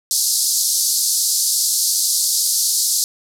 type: band-pass noise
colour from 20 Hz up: pink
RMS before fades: -18 dBFS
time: 0.11-3.04 s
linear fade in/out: 0 ms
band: 4400 to 13000 Hz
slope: 48 dB/octave
effects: none